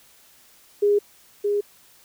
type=tone pair in turn; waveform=sine; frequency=410 / 410 Hz; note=G#4 / G#4; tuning=-22 / -22 cents; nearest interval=unison; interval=0 cents; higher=neither; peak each=-15 / -19 dBFS; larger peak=first; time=0.82-0.99 / 1.44-1.61 s; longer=neither; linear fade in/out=10 ms; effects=white hiss -54 dBFS RMS until 2.04 s